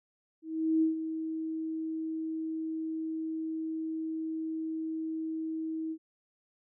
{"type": "tone with ADSR envelope", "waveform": "sine", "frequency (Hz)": 319.7, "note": "D#4", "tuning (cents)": 47, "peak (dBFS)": -22, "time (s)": [0.42, 5.98], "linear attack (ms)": 400, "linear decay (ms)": 130, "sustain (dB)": -10, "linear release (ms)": 66, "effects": []}